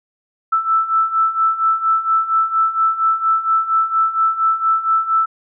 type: beating tone pair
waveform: sine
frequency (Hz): 1318.5 / 1322.8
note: E6 / E6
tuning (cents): 0 / +6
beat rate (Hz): 4.3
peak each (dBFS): -19 / -15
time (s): 0.52-5.26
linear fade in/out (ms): 10
effects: none